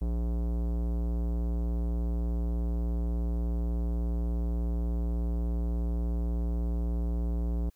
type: tone with tanh clipping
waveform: sine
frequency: 58.27 Hz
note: A#1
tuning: in tune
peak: -29 dBFS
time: 0.01-7.7 s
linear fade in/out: 10 ms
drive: 18 dB
effects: white hiss -71 dBFS RMS until 7.75 s